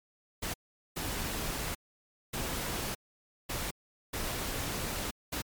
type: noise bursts at uneven times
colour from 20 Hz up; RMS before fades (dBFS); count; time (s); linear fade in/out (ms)
pink; -35; 6; 0.42-0.54 / 0.96-1.75 / 2.33-2.95 / 3.49-3.71 / 4.13-5.11 / 5.32-5.42; 10
effects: MP3 96 kbps